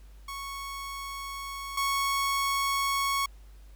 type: tone pair in turn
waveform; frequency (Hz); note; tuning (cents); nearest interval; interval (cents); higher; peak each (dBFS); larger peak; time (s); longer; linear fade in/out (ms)
sawtooth; 1106 / 1106; C#6 / C#6; -4 / -4; unison; 0; neither; -32 / -22; second; 0.28-1.77 / 1.77-3.26; neither; 5
effects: added 50 Hz sine -47 dBFS peak until 3.75 s + pink hiss -63 dBFS RMS until 3.75 s